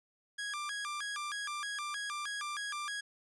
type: tone with vibrato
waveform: sawtooth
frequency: 1400 Hz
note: F6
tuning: 4 cents sharp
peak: -33 dBFS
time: 0.38-3.01 s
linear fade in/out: 10 ms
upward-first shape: square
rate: 3.2 Hz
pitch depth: 290 cents each way
effects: resampled to 24000 Hz